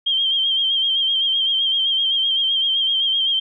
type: tone with vibrato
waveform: sine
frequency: 3181 Hz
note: G7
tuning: 25 cents sharp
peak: -16 dBFS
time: 0.06-3.4 s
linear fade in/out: 10 ms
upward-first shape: sine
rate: 7.8 Hz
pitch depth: 47 cents each way
effects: none